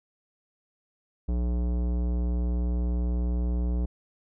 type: tone with tanh clipping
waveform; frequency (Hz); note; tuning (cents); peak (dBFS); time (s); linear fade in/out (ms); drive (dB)
sine; 60.1; B1; -46; -26; 1.28-3.86; 10; 17
effects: none